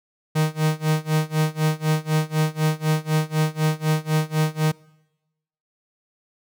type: tone with tremolo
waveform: 45% pulse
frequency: 155.56 Hz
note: D#3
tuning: in tune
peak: -16 dBFS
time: 0.35-4.72 s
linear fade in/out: 10 ms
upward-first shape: sine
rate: 4 Hz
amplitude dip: 95%
effects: noise-tail reverb RT60 1.0 s tail -25 dB re dry